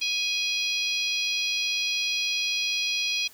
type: harmonic tone with a mistuned harmonic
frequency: 823 Hz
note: G#5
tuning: 16 cents flat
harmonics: 3 / 4 / 5 / 6 / 7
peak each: -28 / -30 / -32 / -34 / -35 dBFS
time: 0.01-3.28 s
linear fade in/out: 10 ms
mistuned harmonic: 3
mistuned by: +19 cents
effects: white hiss -52 dBFS RMS until 3.33 s